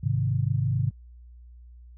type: chord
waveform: sine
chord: Ab major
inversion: none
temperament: equal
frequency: 103.83 / 130.81 / 155.56 Hz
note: Ab2 / C3 / Eb3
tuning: 0 / 0 / 0 cents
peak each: -26 / -25 / -30 dBFS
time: 0.03-0.91 s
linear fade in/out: 10 ms
effects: added 60 Hz sine -45 dBFS peak until 1.97 s